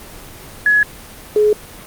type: tone pair in turn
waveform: sine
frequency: 1688 / 422 Hz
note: G#6 / G#4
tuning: +28 / +28 cents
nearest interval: 2 octaves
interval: 2400 cents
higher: first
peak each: -9 dBFS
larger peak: neither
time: 0.66-0.83 / 1.36-1.53 s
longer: neither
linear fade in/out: 2 ms
effects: pink hiss -36 dBFS RMS until 1.86 s + Opus 24 kbps